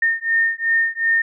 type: beating tone pair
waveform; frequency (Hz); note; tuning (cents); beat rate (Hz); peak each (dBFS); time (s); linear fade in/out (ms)
sine; 1824 / 1826.7; A#6 / A#6; -38 / -36; 2.7; -19 / -19; 0.02-1.22; 5
effects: none